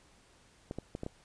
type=clicks; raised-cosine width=2 ms; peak=-24 dBFS; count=5; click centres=0.711 / 0.786 / 0.951 / 1.034 / 1.064 s; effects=pink hiss -63 dBFS RMS until 1.24 s + resampled to 22050 Hz